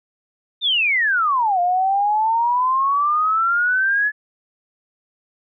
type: exponential two-way sweep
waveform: sine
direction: down then up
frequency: 3702 to 698.5 to 1721 Hz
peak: -15 dBFS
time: 0.61-4.12 s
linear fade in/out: 50 ms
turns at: 1.6 s
effects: none